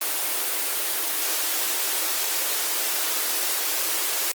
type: high-pass noise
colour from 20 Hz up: white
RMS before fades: -25 dBFS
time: 0.01-4.32 s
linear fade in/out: 5 ms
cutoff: 290 Hz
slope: 96 dB/octave
effects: Opus 24 kbps